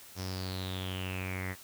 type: tone with low-pass filter sweep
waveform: sawtooth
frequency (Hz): 93.2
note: F#2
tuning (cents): +13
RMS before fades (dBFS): -37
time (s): 0.15-1.56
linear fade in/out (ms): 50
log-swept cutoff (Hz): 5700 to 1900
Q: 8.4
effects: white hiss -52 dBFS RMS until 1.63 s